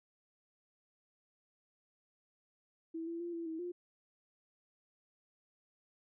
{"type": "tone with pitch steps", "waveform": "sine", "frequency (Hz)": [327.1, 335.7, 344.9, 335, 321.9, 353], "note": ["E4", "E4", "F4", "E4", "E4", "F4"], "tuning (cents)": [-13, 32, -22, 28, -41, 19], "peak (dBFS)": -38, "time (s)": [2.94, 3.72], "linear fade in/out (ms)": 10, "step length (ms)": 130, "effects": []}